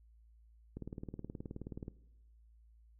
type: click train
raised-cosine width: 3 ms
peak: -30 dBFS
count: 22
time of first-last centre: 0.77-1.881 s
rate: 18.9 Hz
effects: noise-tail reverb RT60 1.0 s tail -20 dB re dry + added 56 Hz sine -60 dBFS peak until 2.99 s